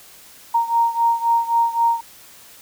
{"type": "beating tone pair", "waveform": "sine", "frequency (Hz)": [928, 931.8], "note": ["A#5", "A#5"], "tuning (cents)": [-8, -1], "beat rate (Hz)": 3.8, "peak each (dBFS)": [-17, -20], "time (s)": [0.54, 2.01], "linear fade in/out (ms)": 10, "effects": ["white hiss -45 dBFS RMS until 2.61 s"]}